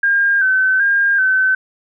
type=tone with vibrato; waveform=sine; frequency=1568 Hz; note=G6; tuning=in tune; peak=-11 dBFS; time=0.03-1.55 s; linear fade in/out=5 ms; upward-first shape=square; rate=1.3 Hz; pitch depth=46 cents each way; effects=none